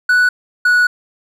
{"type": "tone pair in turn", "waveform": "triangle", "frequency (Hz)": [1480, 1468.1], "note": ["F#6", "F#6"], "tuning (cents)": [0, -14], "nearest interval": "unison", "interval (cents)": 14, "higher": "first", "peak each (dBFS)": -7, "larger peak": "neither", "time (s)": [[0.09, 0.29], [0.65, 0.87]], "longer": "second", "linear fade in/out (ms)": 5, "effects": []}